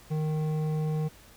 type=tone with hard clipping; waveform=sine; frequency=154.8 Hz; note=D#3; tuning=9 cents flat; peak=-28 dBFS; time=0.1-1.09 s; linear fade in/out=20 ms; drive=10 dB; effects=added 50 Hz sine -62 dBFS peak until 1.36 s + pink hiss -54 dBFS RMS until 1.36 s